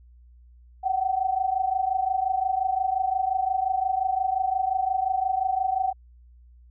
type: tone pair together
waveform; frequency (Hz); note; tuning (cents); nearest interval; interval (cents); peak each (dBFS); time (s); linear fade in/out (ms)
sine; 740 / 765.7; F#5 / G5; 0 / -41; minor second; 59; -26 / -24; 0.83-5.93; 20
effects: added 60 Hz sine -49 dBFS peak until 6.7 s